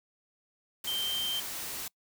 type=tone in noise; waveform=sine; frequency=3136 Hz; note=G7; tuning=in tune; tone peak=-30 dBFS; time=0.87-1.4 s; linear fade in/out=5 ms; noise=white; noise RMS=-38 dBFS; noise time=0.84-1.88 s; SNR=+5 dB; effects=noise-tail reverb RT60 0.1 s tail -25 dB re dry